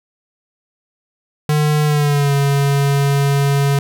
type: tone with pitch glide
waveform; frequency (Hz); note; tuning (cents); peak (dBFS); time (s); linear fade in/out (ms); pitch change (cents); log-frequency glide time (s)
square; 150.5 to 140.42; D3 to C#3; +43 to +23; -13; 1.49-3.79; 2; -120; 1.85-2.33
effects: 9-bit